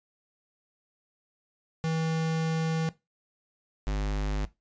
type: tone pair in turn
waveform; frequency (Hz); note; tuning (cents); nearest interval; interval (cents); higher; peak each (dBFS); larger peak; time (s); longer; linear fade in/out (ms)
square; 161.3 / 50.66; E3 / G#1; -37 / -42; octave + minor sixth; 2005; first; -27; neither; 1.84-2.89 / 3.87-4.45; first; 0
effects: noise-tail reverb RT60 0.2 s tail -17 dB re dry + resampled to 16000 Hz